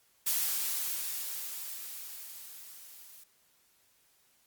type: noise with level ramp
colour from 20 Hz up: blue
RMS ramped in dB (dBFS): -29 to -53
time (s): 0.26-3.24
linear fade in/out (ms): 10
effects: white hiss -68 dBFS RMS until 4.46 s + Opus 48 kbps